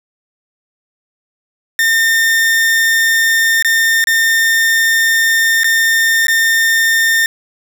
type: tone with dropouts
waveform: 40% pulse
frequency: 1813 Hz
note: A#6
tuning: 49 cents flat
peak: -9 dBFS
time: 1.79-7.26 s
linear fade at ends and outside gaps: 1 ms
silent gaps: 3.625-3.647 / 4.041-4.071 / 5.634-5.643 / 6.269-6.282 s
effects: none